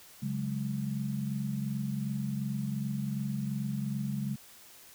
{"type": "chord", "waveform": "sine", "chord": "C# suspended fourth", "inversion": "none", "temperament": "equal", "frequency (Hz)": [138.59, 185, 207.7], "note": ["C#3", "F#3", "G#3"], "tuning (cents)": [0, 0, 0], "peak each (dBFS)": [-34, -39, -34], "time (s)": [0.22, 4.36], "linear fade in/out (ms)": 10, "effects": ["white hiss -54 dBFS RMS until 4.94 s"]}